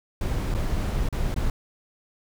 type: noise with dropouts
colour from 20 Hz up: brown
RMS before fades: -25 dBFS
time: 0.21-1.5 s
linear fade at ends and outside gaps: 2 ms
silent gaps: 0.541-0.548 / 1.088-1.126 / 1.343-1.362 s
effects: none